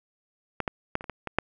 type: clicks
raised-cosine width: 0.5 ms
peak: -12 / -12 / -10 / -22 / -29 / -18 / -17 / -6 dBFS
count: 8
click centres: 0.603 / 0.678 / 0.954 / 1.009 / 1.042 / 1.097 / 1.273 / 1.386 s
effects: none